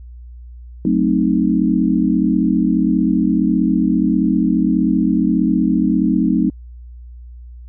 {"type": "chord", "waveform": "sine", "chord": "F# diminished seventh", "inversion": "none", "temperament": "equal", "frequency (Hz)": [185, 220, 261.6, 311.1], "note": ["F#3", "A3", "C4", "Eb4"], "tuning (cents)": [0, 0, 0, 0], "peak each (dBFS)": -18, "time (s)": [0.85, 6.5], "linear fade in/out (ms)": 2, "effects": ["added 60 Hz sine -33 dBFS peak until 7.68 s"]}